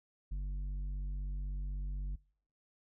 sine tone with tanh clipping, 48.06 Hz, G1, 34 cents flat, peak -36 dBFS, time 0.31-2.16 s, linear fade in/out 10 ms, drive 7 dB, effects noise-tail reverb RT60 0.6 s tail -26 dB re dry

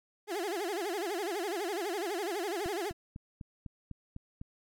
30% pulse tone with vibrato, 377 Hz, F#4, 32 cents sharp, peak -30 dBFS, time 0.27-2.93 s, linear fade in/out 50 ms, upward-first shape sine, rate 12 Hz, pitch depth 220 cents each way
click train, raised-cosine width 5 ms, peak -30 dBFS, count 8, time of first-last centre 2.66-4.414 s, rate 3.99 Hz
effects none

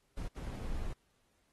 brown noise bursts at uneven times, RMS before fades -38 dBFS, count 2, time 0.17-0.28 / 0.36-0.93 s, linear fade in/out 5 ms, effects pink hiss -75 dBFS RMS until 1.52 s + AAC 32 kbps

